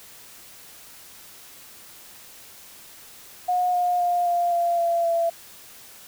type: tone with pitch steps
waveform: sine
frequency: 722 / 713.7 / 705.5 / 697.4 / 689.4 / 681.5 / 673.6 Hz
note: F#5 / F5 / F5 / F5 / F5 / F5 / E5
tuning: -43 / +37 / +17 / -3 / -23 / -43 / +37 cents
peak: -19 dBFS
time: 3.48-5.3 s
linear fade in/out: 10 ms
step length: 260 ms
effects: white hiss -46 dBFS RMS until 6.07 s